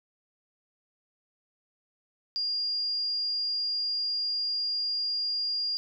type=tone; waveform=sine; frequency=4818 Hz; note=D8; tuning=43 cents sharp; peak=-27 dBFS; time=2.36-5.77 s; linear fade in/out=0 ms; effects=none